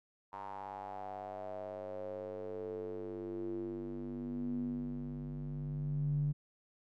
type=tone with band-pass filter sweep; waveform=square; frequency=49 Hz; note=G1; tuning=in tune; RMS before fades=-40 dBFS; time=0.32-6.33 s; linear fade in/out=20 ms; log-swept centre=950 to 140 Hz; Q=6.5; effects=none